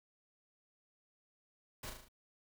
pink noise with echo, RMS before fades -45 dBFS, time 1.83-1.9 s, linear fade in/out 5 ms, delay 37 ms, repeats 5, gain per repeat -4 dB, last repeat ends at 2.085 s, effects none

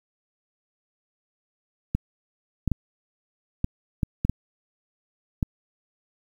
clicks, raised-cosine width 5 ms, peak -10 dBFS, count 8, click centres 1.95 / 2.677 / 2.717 / 3.644 / 4.032 / 4.25 / 4.296 / 5.428 s, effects 8-bit

